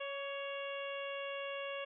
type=harmonic tone with a mistuned harmonic; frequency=556 Hz; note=C#5; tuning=5 cents sharp; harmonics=1 / 2 / 3 / 4 / 5 / 6; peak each=-41 / -47 / -50 / -50 / -46 / -53 dBFS; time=0-1.85 s; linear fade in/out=10 ms; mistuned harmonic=2; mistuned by=+20 cents; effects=none